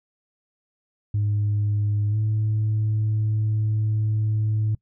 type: tone with pitch glide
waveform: sine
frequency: 103.8 to 107.83 Hz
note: G#2 to A2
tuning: 0 to -34 cents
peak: -18 dBFS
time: 1.14-4.75 s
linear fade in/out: 5 ms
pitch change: +66 cents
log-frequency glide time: 2.1-2.16 s
effects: noise-tail reverb RT60 0.1 s tail -24 dB re dry + tanh soft clip ceiling -17 dBFS